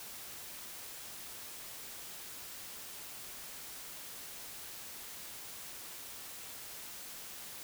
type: silence
effects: white hiss -47 dBFS RMS until 7.63 s